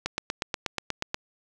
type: click train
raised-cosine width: 0.2 ms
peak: -10 dBFS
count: 10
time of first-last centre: 0.06-1.144 s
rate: 8.3 Hz
effects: none